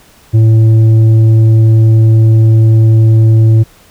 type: tone with tanh clipping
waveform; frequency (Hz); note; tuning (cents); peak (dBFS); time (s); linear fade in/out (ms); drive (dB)
sine; 111.2; A2; +19; -4; 0.33-3.64; 20; 6
effects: pink hiss -43 dBFS RMS until 3.9 s